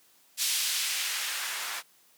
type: noise with band-pass filter sweep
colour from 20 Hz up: blue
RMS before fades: -31 dBFS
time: 0.37-1.83 s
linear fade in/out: 50 ms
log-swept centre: 4100 to 1100 Hz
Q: 0.89
effects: white hiss -62 dBFS RMS until 2.17 s + high-pass 150 Hz 12 dB/octave